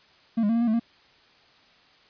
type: tone with pitch steps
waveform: triangle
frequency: 228.4 / 205.6 / 229.2 / 232.9 / 237.9 / 218.3 / 232.6 Hz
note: A#3 / G#3 / A#3 / A#3 / A#3 / A3 / A#3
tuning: -35 / -17 / -29 / -1 / +35 / -13 / -4 cents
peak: -18 dBFS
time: 0.37-0.797 s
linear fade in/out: 10 ms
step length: 61 ms
effects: white hiss -57 dBFS RMS until 2.09 s + resampled to 11025 Hz